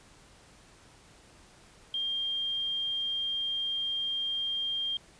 sine tone, 3200 Hz, G7, 35 cents sharp, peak -29 dBFS, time 1.94-4.97 s, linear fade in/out 2 ms, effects pink hiss -57 dBFS RMS until 5.19 s + resampled to 22050 Hz

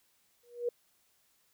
sine tone with exponential growth, 480 Hz, B4, 49 cents flat, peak -26 dBFS, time 0.43-0.69 s, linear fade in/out 5 ms, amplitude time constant 55 ms, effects white hiss -71 dBFS RMS until 1.53 s

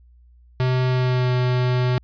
square tone with pitch glide, 127.7 to 125.43 Hz, C3 to B2, -42 to +27 cents, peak -18 dBFS, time 0.6-1.98 s, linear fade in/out 0 ms, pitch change -31 cents, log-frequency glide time 0.87-1.34 s, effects added 60 Hz sine -48 dBFS peak until 2.03 s + resampled to 11025 Hz

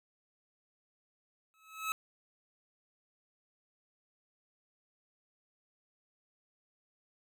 25% pulse tone with exponential growth, 1292 Hz, E6, 35 cents flat, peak -26 dBFS, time 1.54-1.92 s, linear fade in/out 0 ms, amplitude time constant 81 ms, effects none

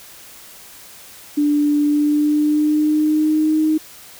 sine tone with pitch glide, 293.7 to 311.2 Hz, D4 to D#4, 0 to 0 cents, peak -13 dBFS, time 1.37-3.78 s, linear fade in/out 10 ms, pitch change +100 cents, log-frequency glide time 1.84-3.57 s, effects white hiss -41 dBFS RMS until 4.19 s

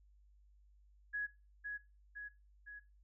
sine tone with echo, 1674 Hz, G#6, 13 cents sharp, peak -36 dBFS, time 1.13-1.27 s, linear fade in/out 20 ms, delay 510 ms, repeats 3, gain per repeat -4 dB, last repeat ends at 2.8 s, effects noise-tail reverb RT60 0.3 s tail -21 dB re dry + added 50 Hz sine -63 dBFS peak until 3.03 s

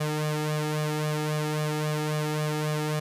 sawtooth tone with flanger, 152.2 Hz, D#3, 38 cents flat, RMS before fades -28 dBFS, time 0-3 s, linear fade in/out 10 ms, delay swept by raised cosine 1.7 to 2.35 ms, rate 3.7 Hz, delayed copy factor +0.8, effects resampled to 32000 Hz

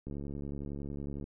click train, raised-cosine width 3 ms, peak -28 dBFS, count 84, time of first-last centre 0.07-1.241 s, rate 70.9 Hz, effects none

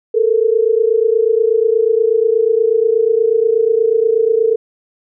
sine tone pair together, 435.8 / 464.1 Hz, A4 / A#4, -17 / -8 cents, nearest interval minor second, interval 109 cents, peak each -13 dBFS, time 0.14-4.56 s, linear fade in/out 10 ms, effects none

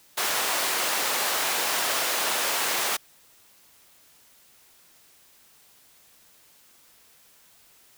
pink high-pass noise, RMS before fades -26 dBFS, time 0.17-2.97 s, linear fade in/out 10 ms, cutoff 630 Hz, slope 12 dB/octave, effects white hiss -57 dBFS RMS until 7.97 s

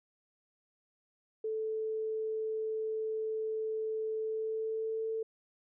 sine tone with pitch glide, 438.3 to 444.9 Hz, A4 to A4, -7 to +19 cents, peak -32 dBFS, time 1.44-5.23 s, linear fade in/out 5 ms, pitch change +26 cents, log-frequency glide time 4.2-5.12 s, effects none

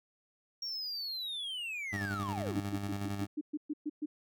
triangle linear sweep, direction down, 5600 to 137.2 Hz, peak -35 dBFS, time 0.62-2.6 s, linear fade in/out 5 ms
20% pulse tone with tremolo, 100.5 Hz, G2, 44 cents sharp, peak -29 dBFS, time 1.92-3.27 s, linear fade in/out 20 ms, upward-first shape square, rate 11 Hz, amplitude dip 40%
sine tone bursts, 300 Hz, D4, 37 cents sharp, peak -32 dBFS, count 10, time 2.56-4.06 s, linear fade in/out 10 ms, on 42 ms, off 120 ms
effects none

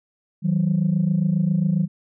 sine tone pair together, 160.49 / 187.9 Hz, E3 / F#3, -46 / +27 cents, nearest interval minor third, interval 273 cents, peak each -19 dBFS, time 0.42-1.88 s, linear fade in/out 50 ms, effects tanh soft clip ceiling -12 dBFS

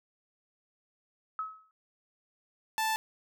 sine tone with exponential decay, 1285 Hz, E6, 45 cents flat, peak -29 dBFS, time 1.39-1.71 s, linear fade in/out 1 ms, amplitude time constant 68 ms
sawtooth tone, 880 Hz, A5, in tune, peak -24 dBFS, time 2.78-2.96 s, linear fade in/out 0 ms
effects none

